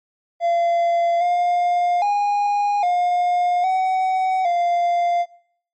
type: tone with pitch steps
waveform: triangle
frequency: 685 / 706 / 819 / 711 / 752 / 696 Hz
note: F5 / F5 / G#5 / F5 / F#5 / F5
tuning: -34 / +19 / -24 / +31 / +28 / -6 cents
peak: -14 dBFS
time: 0.4-5.26 s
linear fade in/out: 50 ms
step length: 810 ms
effects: noise-tail reverb RT60 0.6 s tail -19 dB re dry + MP3 32 kbps